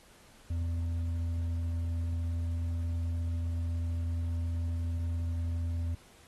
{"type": "tone with hard clipping", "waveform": "sine", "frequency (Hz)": 84.2, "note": "E2", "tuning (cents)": 37, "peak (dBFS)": -31, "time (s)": [0.5, 5.95], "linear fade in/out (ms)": 5, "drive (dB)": 4, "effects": ["pink hiss -59 dBFS RMS until 6.27 s", "AAC 32 kbps"]}